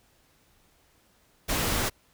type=noise; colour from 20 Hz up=pink; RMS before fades=-27 dBFS; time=1.48-1.9 s; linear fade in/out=20 ms; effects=pink hiss -64 dBFS RMS until 2.13 s